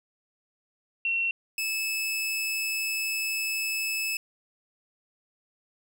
sine / sawtooth tone pair in turn, 2722 / 2608 Hz, F7 / E7, -45 / -19 cents, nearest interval minor second, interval 74 cents, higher first, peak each -24 dBFS, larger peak neither, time 1.05-1.31 / 1.58-4.17 s, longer second, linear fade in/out 2 ms, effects none

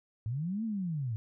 sine linear two-way sweep, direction up then down, 103.5 to 230 to 103.5 Hz, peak -31 dBFS, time 0.26-1.16 s, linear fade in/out 0 ms, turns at 0.64 s, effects none

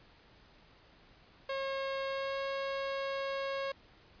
sawtooth tone with pitch glide, 542 to 546.7 Hz, C#5 to C#5, -39 to -24 cents, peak -30 dBFS, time 1.49-3.72 s, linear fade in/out 5 ms, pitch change +15 cents, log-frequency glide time 2.08-2.39 s, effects pink hiss -61 dBFS RMS until 4.2 s + resampled to 11025 Hz

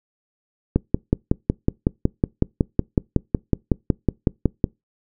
click train, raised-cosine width 3 ms, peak -3 dBFS, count 22, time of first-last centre 0.76-4.642 s, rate 5.41 Hz, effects noise-tail reverb RT60 0.2 s tail -25 dB re dry

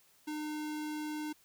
square tone, 303.6 Hz, D#4, 42 cents flat, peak -37 dBFS, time 0.27-1.33 s, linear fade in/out 10 ms, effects white hiss -66 dBFS RMS until 1.44 s

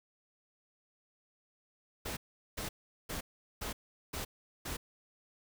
pink noise bursts, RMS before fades -39 dBFS, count 6, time 2.05-4.77 s, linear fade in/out 10 ms, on 120 ms, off 400 ms, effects none

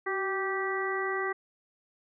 harmonic tone with a mistuned harmonic, 389.8 Hz, G4, 10 cents flat, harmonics 1 / 2 / 3 / 4 / 5, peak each -32 / -38 / -35 / -38 / -34 dBFS, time 0.06-1.33 s, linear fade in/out 10 ms, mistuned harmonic 1, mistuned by -43 cents, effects none

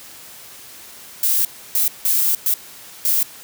violet noise bursts at uneven times, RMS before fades -17 dBFS, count 5, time 1.23-1.45 / 1.75-1.88 / 2.05-2.35 / 2.46-2.54 / 3.05-3.23 s, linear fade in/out 2 ms, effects white hiss -40 dBFS RMS until 3.43 s + high-pass 60 Hz 12 dB/octave

